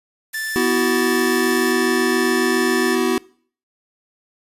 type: noise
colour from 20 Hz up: blue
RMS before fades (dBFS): -33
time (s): 0.33-1.72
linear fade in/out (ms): 5
type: tone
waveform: 45% pulse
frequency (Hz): 1760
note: A6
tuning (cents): 0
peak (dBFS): -23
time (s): 0.34-2.95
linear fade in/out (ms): 5
type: chord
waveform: square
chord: B suspended fourth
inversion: none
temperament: equal with one note detuned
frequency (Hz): 246.9 / 329.6 / 376.9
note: B3 / E4 / F#4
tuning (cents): 0 / 0 / +32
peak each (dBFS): -22 / -23 / -20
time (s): 0.56-3.18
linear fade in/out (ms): 0
type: clicks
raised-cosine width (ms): 0.5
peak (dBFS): -29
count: 4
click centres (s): 1.488 / 1.907 / 2.242 / 2.459
effects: noise-tail reverb RT60 0.5 s tail -23 dB re dry + resampled to 32000 Hz